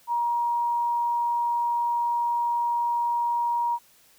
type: tone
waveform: sine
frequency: 948 Hz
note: A#5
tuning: 29 cents sharp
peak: -22 dBFS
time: 0.07-3.79 s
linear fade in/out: 50 ms
effects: white hiss -58 dBFS RMS until 4.18 s

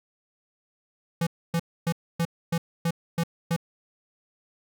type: tone bursts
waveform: square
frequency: 167.8 Hz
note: E3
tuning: 31 cents sharp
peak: -23 dBFS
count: 8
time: 1.21-3.564 s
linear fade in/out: 5 ms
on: 58 ms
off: 270 ms
effects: none

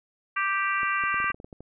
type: harmonic tone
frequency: 392 Hz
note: G4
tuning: in tune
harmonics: 3 / 4 / 5 / 6 / 7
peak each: -27 / -29 / -31 / -33 / -34 dBFS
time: 0.36-1.32 s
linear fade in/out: 10 ms
type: clicks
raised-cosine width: 2 ms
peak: -29 dBFS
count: 11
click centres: 0.832 / 1.038 / 1.143 / 1.202 / 1.243 / 1.303 / 1.345 / 1.401 / 1.445 / 1.528 / 1.606 s
effects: none

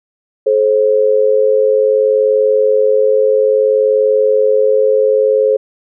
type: tone pair together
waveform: sine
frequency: 430 / 530.6 Hz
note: A4 / C5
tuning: -40 / +24 cents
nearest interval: major third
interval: 364 cents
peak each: -11 dBFS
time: 0.46-5.57 s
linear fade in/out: 10 ms
effects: none

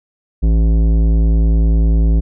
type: tone with tanh clipping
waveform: sine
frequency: 55 Hz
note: A1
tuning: in tune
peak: -11 dBFS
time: 0.42-2.21 s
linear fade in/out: 20 ms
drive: 14 dB
effects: none

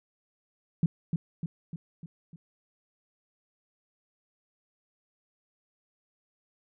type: tone with echo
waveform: sine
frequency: 164.81 Hz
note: E3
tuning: in tune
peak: -19 dBFS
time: 0.83-0.86 s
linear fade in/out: 2 ms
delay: 300 ms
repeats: 5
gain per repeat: -5 dB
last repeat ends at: 2.36 s
effects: none

